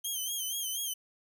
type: tone with vibrato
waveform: 10% pulse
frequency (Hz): 3153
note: G7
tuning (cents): +9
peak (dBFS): -25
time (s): 0.04-0.94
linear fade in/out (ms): 10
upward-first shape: sine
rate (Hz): 4.2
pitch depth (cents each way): 79
effects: none